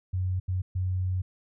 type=tone bursts at uneven times; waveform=sine; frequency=92.3 Hz; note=F#2; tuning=4 cents flat; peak=-25 dBFS; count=3; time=0.13-0.4 / 0.48-0.62 / 0.75-1.22 s; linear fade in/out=10 ms; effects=none